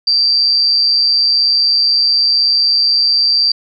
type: tone with amplitude modulation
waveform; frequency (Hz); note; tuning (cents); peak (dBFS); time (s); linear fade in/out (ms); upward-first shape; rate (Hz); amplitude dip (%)
sine; 4701; D8; +1; -6; 0.07-3.52; 5; sine; 140; 70
effects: none